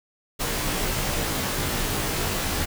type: noise with comb filter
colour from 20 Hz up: pink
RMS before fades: -26 dBFS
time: 0.39-2.66 s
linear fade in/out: 20 ms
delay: 18 ms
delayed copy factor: -1
effects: none